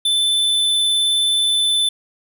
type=tone with vibrato; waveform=square; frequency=3520 Hz; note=A7; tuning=in tune; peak=-15 dBFS; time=0.05-1.89 s; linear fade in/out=5 ms; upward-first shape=sine; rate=19 Hz; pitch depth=10 cents each way; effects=none